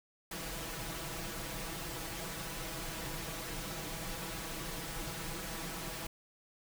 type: noise with comb filter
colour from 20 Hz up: pink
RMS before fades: -41 dBFS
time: 0.31-6.07 s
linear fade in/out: 5 ms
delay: 6.1 ms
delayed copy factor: +0.95
effects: none